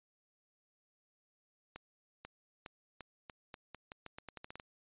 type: accelerating click train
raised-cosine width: 0.3 ms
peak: -30 dBFS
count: 16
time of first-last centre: 1.76-4.598 s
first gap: 490 ms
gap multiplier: 0.84
effects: resampled to 8000 Hz